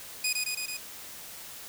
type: tone with echo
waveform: 15% pulse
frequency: 2485 Hz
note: D#7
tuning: 3 cents flat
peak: -19 dBFS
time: 0.24-0.33 s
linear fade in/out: 5 ms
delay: 110 ms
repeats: 4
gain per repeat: -2 dB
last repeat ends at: 0.77 s
effects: white hiss -44 dBFS RMS until 1.68 s